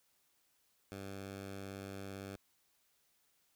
10% pulse tone, 97.8 Hz, G2, 4 cents flat, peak -36 dBFS, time 0.92-2.36 s, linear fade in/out 0 ms, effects white hiss -75 dBFS RMS until 3.55 s

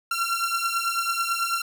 sawtooth beating tone pair, 1362 / 1371.1 Hz, F6 / F6, -44 / -32 cents, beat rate 9.1 Hz, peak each -23 dBFS, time 0.11-1.62 s, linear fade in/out 5 ms, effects none

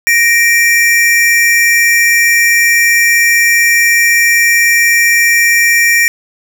square tone pair together, 1864.7 / 2349 Hz, A#6 / D7, 0 / 0 cents, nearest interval major third, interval 400 cents, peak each -10 dBFS, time 0.07-6.08 s, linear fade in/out 0 ms, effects none

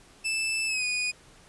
sawtooth tone with pitch glide, 2637 to 2475 Hz, E7 to D#7, 0 to -10 cents, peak -23 dBFS, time 0.24-1.12 s, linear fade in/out 20 ms, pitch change -110 cents, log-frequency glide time 0.67-0.84 s, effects pink hiss -55 dBFS RMS until 1.48 s + resampled to 24000 Hz

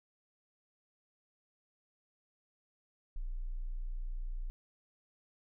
sine tone, 29.93 Hz, A#0, 47 cents sharp, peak -35 dBFS, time 3.16-4.5 s, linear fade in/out 0 ms, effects none

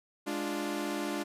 sawtooth chord, D diminished, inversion second, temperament equal, 207.7 / 293.7 / 349.2 Hz, Ab3 / D4 / F4, 0 / 0 / 0 cents, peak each -35 / -31 / -33 dBFS, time 0.26-1.24 s, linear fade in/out 20 ms, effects resampled to 32000 Hz

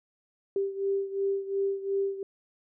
sine beating tone pair, 392.7 / 395.5 Hz, G4 / G4, +3 / +15 cents, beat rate 2.8 Hz, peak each -28 / -32 dBFS, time 0.56-2.23 s, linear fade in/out 2 ms, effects none

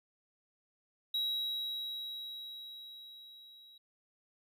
triangle tone with level ramp, 3860 Hz, B7, 40 cents flat, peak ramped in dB -29 to -54 dBFS, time 1.14-3.78 s, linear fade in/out 5 ms, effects none

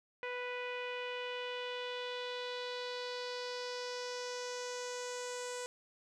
sawtooth tone with low-pass filter sweep, 493.9 Hz, B4, in tune, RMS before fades -41 dBFS, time 0.23-5.66 s, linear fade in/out 0 ms, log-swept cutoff 2300 to 7800 Hz, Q 3.1, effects none

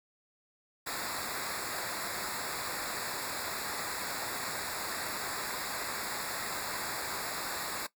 pink noise with comb filter, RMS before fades -37 dBFS, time 0.86-7.87 s, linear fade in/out 10 ms, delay 0.33 ms, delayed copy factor -0.95, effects noise-tail reverb RT60 0.1 s tail -17 dB re dry

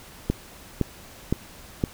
click train, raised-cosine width 3 ms, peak -8 dBFS, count 4, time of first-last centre 0.3-1.838 s, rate 1.95 Hz, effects pink hiss -46 dBFS RMS until 1.93 s

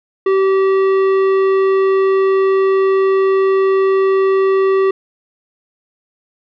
triangle tone with tanh clipping, 385.4 Hz, G4, 29 cents flat, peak -12 dBFS, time 0.26-4.91 s, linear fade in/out 5 ms, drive 16 dB, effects none

